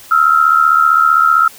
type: tone pair together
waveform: sine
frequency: 1299 / 1374.5 Hz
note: E6 / F6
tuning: -26 / -28 cents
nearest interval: minor second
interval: 98 cents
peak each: -10 dBFS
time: 0.11-1.48 s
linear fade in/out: 5 ms
effects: white hiss -38 dBFS RMS until 1.58 s